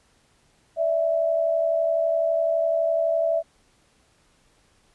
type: tone pair together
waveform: sine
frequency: 587.3 / 659.2 Hz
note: D5 / E5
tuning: 0 / 0 cents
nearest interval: major second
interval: 200 cents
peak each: -27 / -20 dBFS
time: 0.76-3.43 s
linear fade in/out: 50 ms
effects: pink hiss -62 dBFS RMS until 4.94 s + resampled to 24000 Hz